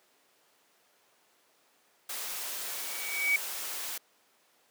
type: noise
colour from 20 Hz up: white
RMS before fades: -37 dBFS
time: 2.09-3.98 s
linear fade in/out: 5 ms
type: tone with exponential growth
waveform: sine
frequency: 2266 Hz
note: C#7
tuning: 37 cents sharp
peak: -21 dBFS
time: 2.67-3.36 s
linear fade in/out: 2 ms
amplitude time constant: 150 ms
effects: pink hiss -66 dBFS RMS until 4.7 s + high-pass 400 Hz 12 dB/octave